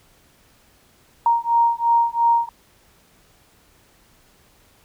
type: beating tone pair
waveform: sine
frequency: 932.3 / 935.2 Hz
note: A#5 / A#5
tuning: 0 / +5 cents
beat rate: 2.9 Hz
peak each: -18 dBFS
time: 1.26-2.49 s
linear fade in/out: 2 ms
effects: pink hiss -56 dBFS RMS until 4.84 s